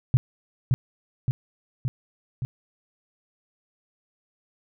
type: tone with echo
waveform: sine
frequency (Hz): 126.5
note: B2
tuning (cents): +42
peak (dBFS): -13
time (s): 0.14-0.17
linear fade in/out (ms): 0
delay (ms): 570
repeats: 4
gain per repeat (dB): -3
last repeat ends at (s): 2.45
effects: none